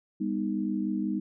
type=chord; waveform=sine; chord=G augmented; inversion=none; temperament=equal with one note detuned; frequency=200.7 / 246.9 / 311.1 Hz; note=G3 / B3 / D#4; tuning=+41 / 0 / 0 cents; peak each=-30 / -33 / -31 dBFS; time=0.2-1.2 s; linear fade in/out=10 ms; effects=none